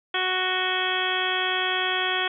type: harmonic tone with a mistuned harmonic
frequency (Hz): 370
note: F#4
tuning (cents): 0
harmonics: 1 / 2 / 3 / 4 / 5 / 6 / 7 / 8 / 9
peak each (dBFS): -32 / -31 / -32 / -30 / -30 / -34 / -32 / -34 / -29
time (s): 0.14-2.28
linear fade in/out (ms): 5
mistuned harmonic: 8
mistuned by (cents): +65
effects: none